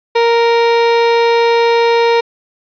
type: tone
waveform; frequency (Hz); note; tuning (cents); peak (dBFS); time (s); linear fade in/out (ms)
30% pulse; 466.2; A#4; 0; -6; 0.15-2.21; 10
effects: resampled to 11025 Hz + 8-bit